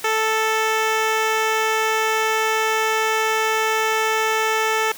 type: tone with notch filter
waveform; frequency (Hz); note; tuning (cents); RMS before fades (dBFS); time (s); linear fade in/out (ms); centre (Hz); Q
10% pulse; 440; A4; 0; -20; 0.04-4.92; 5; 12000; 0.52
effects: white hiss -38 dBFS RMS until 4.97 s + high-pass 80 Hz 12 dB/octave